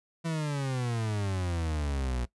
40% pulse exponential sweep, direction down, 167.4 to 59 Hz, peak -28 dBFS, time 0.24-2.26 s, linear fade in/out 20 ms, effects noise-tail reverb RT60 0.1 s tail -19 dB re dry + resampled to 24000 Hz

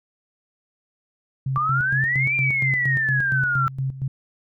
sine tone with tremolo, 133.5 Hz, C3, 35 cents sharp, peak -21 dBFS, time 1.46-4.08 s, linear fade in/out 5 ms, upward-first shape square, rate 4.3 Hz, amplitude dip 75%
sine exponential two-way sweep, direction up then down, 1155 to 2400 to 1330 Hz, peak -19 dBFS, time 1.56-3.68 s, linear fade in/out 0 ms, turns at 2.35 s
effects none

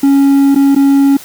triangle tone with dropouts, 277.2 Hz, C#4, in tune, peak -3 dBFS, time 0.03-1.17 s, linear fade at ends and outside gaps 5 ms, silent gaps 0.548-0.558 / 0.75-0.761 s, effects white hiss -33 dBFS RMS until 1.24 s

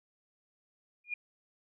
sine tone with exponential growth, 2428 Hz, D#7, 43 cents flat, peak -29 dBFS, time 1.04-1.14 s, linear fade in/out 5 ms, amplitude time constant 21 ms, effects none

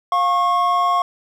triangle tone pair together, 705.7 / 1093 Hz, F5 / C#6, +18 / -25 cents, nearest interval minor sixth, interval 757 cents, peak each -18 / -14 dBFS, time 0.12-1.02 s, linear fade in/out 2 ms, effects none

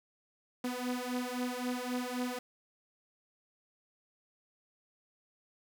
sawtooth beating tone pair, 246.9 / 250.7 Hz, B3 / B3, 0 / +26 cents, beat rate 3.8 Hz, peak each -33 / -33 dBFS, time 0.64-2.39 s, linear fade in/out 5 ms, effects 9-bit

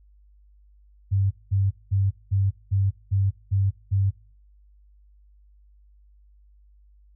sine tone bursts, 98 Hz, G2, in tune, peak -18 dBFS, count 8, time 1.11-4.11 s, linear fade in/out 20 ms, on 200 ms, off 200 ms, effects noise-tail reverb RT60 0.4 s tail -21 dB re dry + added 50 Hz sine -52 dBFS peak until 7.15 s

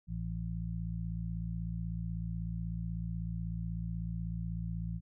harmonic tone, 56.2 Hz, A1, 37 cents sharp, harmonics 1 / 2 / 3, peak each -39 / -40 / -38 dBFS, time 0.07-5.01 s, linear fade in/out 50 ms, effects none

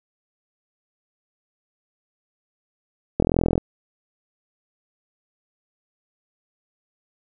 click train, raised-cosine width 2 ms, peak -5 dBFS, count 17, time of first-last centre 3.2-3.579 s, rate 42.2 Hz, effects none

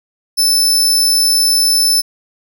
sawtooth tone, 5274 Hz, E8, in tune, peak -7 dBFS, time 0.37-2.02 s, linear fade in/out 20 ms, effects none

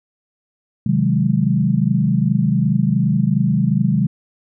sine chord, Ab dominant seventh, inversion first, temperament equal, 130.81 / 155.56 / 185 / 207.7 Hz, C3 / Eb3 / Gb3 / Ab3, 0 / 0 / 0 / 0 cents, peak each -19 dBFS, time 0.86-4.07 s, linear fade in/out 5 ms, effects none

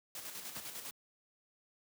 white noise with tremolo, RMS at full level -44 dBFS, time 0.15-0.91 s, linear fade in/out 2 ms, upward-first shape square, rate 10 Hz, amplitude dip 45%
pink noise with exponential decay, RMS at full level -41 dBFS, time 0.56-0.67 s, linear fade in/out 5 ms, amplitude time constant 22 ms
effects high-pass 100 Hz 12 dB/octave

